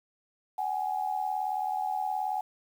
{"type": "tone pair together", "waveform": "sine", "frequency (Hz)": [754, 832.8], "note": ["F#5", "G#5"], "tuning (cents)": [32, 5], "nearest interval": "major second", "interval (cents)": 173, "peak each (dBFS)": [-31, -31], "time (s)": [0.58, 2.41], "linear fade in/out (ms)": 5, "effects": ["9-bit"]}